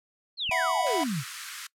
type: exponential sweep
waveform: sine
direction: down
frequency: 4435 to 120.2 Hz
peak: -27 dBFS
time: 0.37-1.24 s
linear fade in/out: 50 ms
type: click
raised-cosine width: 5 ms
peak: -30 dBFS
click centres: 0.494 s
type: chord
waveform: square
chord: E suspended second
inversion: none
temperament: equal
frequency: 659.3 / 740 / 987.8 Hz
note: E5 / F#5 / B5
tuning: 0 / 0 / 0 cents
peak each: -31 dBFS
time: 0.51-1.04 s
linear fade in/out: 5 ms
type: high-pass noise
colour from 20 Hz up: pink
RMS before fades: -39 dBFS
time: 0.86-1.67 s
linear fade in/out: 5 ms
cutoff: 1200 Hz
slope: 48 dB/octave
effects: noise-tail reverb RT60 0.1 s tail -22 dB re dry + low-pass 12000 Hz 12 dB/octave